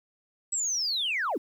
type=linear sweep; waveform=sine; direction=down; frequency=7902 to 207.7 Hz; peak=-25 dBFS; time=0.52-1.38 s; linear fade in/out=10 ms; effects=tanh soft clip ceiling -22 dBFS + 10-bit